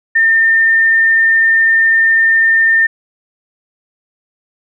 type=tone; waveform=sine; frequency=1808 Hz; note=A6; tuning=47 cents sharp; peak=-7 dBFS; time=0.15-2.87 s; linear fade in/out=10 ms; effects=none